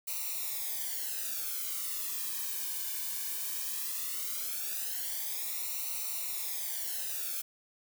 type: noise with flanger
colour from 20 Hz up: blue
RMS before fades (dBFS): -36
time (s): 0.07-7.42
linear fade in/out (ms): 10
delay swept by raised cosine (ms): 0.6 to 1.53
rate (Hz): 0.17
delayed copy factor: -0.85
effects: none